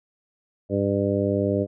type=harmonic tone; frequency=100 Hz; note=G2; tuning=35 cents sharp; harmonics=1 / 2 / 3 / 4 / 5 / 6; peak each=-27 / -27 / -27 / -27 / -27 / -27 dBFS; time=0.69-1.67 s; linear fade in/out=50 ms; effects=none